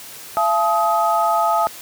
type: tone cluster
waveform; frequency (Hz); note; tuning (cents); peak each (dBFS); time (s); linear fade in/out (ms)
sine; 680 / 860 / 1260; F5 / A5 / D#6; -46 / -40 / +21; -19; 0.37-1.67; 0
effects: white hiss -37 dBFS RMS until 1.81 s + high-pass 60 Hz 12 dB/octave